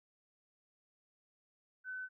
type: tone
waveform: sine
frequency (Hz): 1513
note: F#6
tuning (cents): +38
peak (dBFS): -40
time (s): 1.84-2.09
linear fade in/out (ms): 50
effects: none